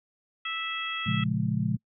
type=harmonic tone; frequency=657 Hz; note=E5; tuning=6 cents flat; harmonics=2 / 3 / 4 / 5; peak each=-35 / -37 / -35 / -35 dBFS; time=0.45-1.24 s; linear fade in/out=5 ms
type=chord; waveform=sine; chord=Bb minor seventh; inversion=none; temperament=just; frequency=116.54 / 139.85 / 174.81 / 209.8 Hz; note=Bb2 / Db3 / F3 / Ab3; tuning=0 / +16 / +2 / +18 cents; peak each=-30 dBFS; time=1.06-1.77 s; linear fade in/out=10 ms
effects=noise-tail reverb RT60 0.1 s tail -26 dB re dry